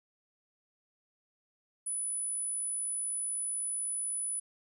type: tone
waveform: sine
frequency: 9956 Hz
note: D#9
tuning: in tune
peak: -32 dBFS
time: 1.86-4.4 s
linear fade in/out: 10 ms
effects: none